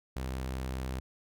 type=tone; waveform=sawtooth; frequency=64.8 Hz; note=C2; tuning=16 cents flat; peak=-30 dBFS; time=0.16-1 s; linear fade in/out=5 ms; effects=none